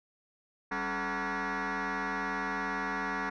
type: tone with frequency modulation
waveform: sine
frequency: 277.2 Hz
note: C#4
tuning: in tune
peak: -28 dBFS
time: 0.71-3.3 s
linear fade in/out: 10 ms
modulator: 236 Hz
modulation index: 7.3
effects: tanh soft clip ceiling -30 dBFS